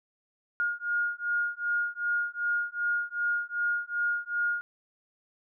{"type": "beating tone pair", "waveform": "sine", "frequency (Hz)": [1424, 1426.6], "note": ["F6", "F6"], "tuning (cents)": [33, 36], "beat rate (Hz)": 2.6, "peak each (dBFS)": -30, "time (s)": [0.6, 4.61], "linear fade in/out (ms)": 0, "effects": []}